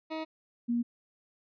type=tone pair in turn; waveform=20% pulse / sine; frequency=317 / 237.6 Hz; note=D#4 / A#3; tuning=+32 / +33 cents; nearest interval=perfect fourth; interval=499 cents; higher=first; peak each=-29 / -26 dBFS; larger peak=second; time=0.1-0.25 / 0.68-0.83 s; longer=neither; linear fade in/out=20 ms; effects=resampled to 11025 Hz